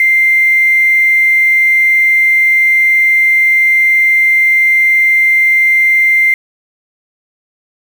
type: tone with quantisation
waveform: sine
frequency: 2093 Hz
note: C7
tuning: in tune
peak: -6 dBFS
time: 0-6.34 s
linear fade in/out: 2 ms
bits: 5
effects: none